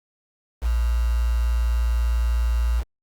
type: tone with quantisation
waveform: sine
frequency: 58.27 Hz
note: A#1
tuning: in tune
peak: -18 dBFS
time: 0.61-2.84 s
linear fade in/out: 50 ms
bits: 6
effects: Opus 48 kbps